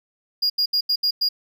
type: tone bursts at uneven times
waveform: triangle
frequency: 4848 Hz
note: D#8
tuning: 46 cents flat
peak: -16 dBFS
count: 6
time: 0.42-0.5 / 0.58-0.66 / 0.73-0.81 / 0.89-0.96 / 1.03-1.11 / 1.21-1.29 s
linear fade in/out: 10 ms
effects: none

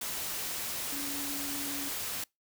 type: tone in noise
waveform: sine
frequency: 282.6 Hz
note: C#4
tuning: 34 cents sharp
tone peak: -40 dBFS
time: 0.92-1.89 s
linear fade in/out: 5 ms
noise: white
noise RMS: -36 dBFS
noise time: 0.01-2.24 s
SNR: -7 dB
effects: noise-tail reverb RT60 0.2 s tail -26 dB re dry

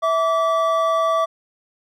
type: tone pair together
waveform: triangle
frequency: 654 / 1156.2 Hz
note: E5 / D6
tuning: -14 / -27 cents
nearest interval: minor seventh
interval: 987 cents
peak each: -17 dBFS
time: 0.02-1.26 s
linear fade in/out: 20 ms
effects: none

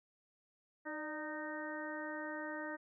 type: harmonic tone with a mistuned harmonic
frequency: 308.5 Hz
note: D#4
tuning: 15 cents flat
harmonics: 1 / 2 / 3 / 4 / 5 / 6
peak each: -45 / -46 / -49 / -52 / -48 / -47 dBFS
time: 0.85-2.77 s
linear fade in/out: 20 ms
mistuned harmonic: 2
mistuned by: -51 cents
effects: none

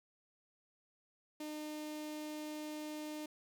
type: tone with notch filter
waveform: sawtooth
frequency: 303.9 Hz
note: D#4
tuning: 41 cents flat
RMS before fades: -44 dBFS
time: 1.4-3.26 s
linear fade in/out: 5 ms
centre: 1400 Hz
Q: 1.6
effects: 11-bit

